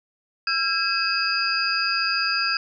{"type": "tone cluster", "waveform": "sine", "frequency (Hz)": [1351, 1619, 2575, 4755, 4950], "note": ["E6", "G#6", "E7", "D8", "D#8"], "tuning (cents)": [42, -45, -41, 21, -10], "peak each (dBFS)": -27, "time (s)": [0.47, 2.57], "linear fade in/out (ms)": 2, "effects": []}